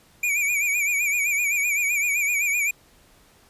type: tone with vibrato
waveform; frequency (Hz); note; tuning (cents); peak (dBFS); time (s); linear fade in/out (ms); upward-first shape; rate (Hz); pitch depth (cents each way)
square; 2347; D7; -2; -21; 0.23-2.71; 5; sine; 7.8; 85
effects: pink hiss -56 dBFS RMS until 3.49 s + resampled to 32000 Hz